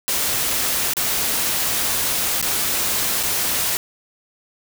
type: noise with dropouts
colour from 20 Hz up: white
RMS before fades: -21 dBFS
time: 0.08-3.77 s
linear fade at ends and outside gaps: 0 ms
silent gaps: 0.935-0.968 / 2.414-2.426 / 3.23-3.234 s
effects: none